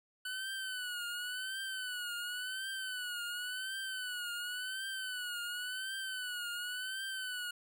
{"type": "tone with vibrato", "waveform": "25% pulse", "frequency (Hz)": 1492, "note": "F#6", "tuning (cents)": 14, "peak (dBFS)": -34, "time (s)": [0.25, 7.51], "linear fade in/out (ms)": 5, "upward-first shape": "triangle", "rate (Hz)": 0.92, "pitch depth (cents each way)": 95, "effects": []}